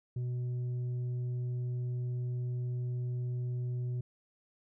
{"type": "tone with tanh clipping", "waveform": "sine", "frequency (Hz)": 123.47, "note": "B2", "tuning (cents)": 0, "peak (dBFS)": -33, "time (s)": [0.16, 4.01], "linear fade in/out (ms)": 5, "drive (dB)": 4, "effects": []}